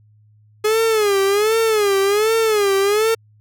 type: tone with vibrato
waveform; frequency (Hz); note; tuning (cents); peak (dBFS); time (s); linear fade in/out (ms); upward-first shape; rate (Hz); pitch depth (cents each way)
45% pulse; 419.9; G#4; +19; -14; 0.64-3.15; 10; sine; 1.3; 130
effects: added 106 Hz sine -49 dBFS peak until 3.4 s